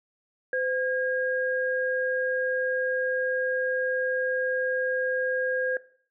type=tone pair together; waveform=sine; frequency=512.5 / 1627 Hz; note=C5 / G#6; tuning=-36 / -36 cents; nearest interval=octave + minor sixth; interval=2000 cents; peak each=-27 dBFS; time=0.53-5.77 s; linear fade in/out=2 ms; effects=noise-tail reverb RT60 0.5 s tail -18 dB re dry